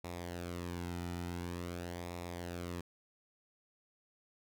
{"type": "tone with flanger", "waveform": "sawtooth", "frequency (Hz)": 87.31, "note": "F2", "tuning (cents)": 0, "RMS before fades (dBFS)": -42, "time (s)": [0.04, 2.81], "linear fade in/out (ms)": 5, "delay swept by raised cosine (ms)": [0.65, 1.85], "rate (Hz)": 0.47, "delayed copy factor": -0.6, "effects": []}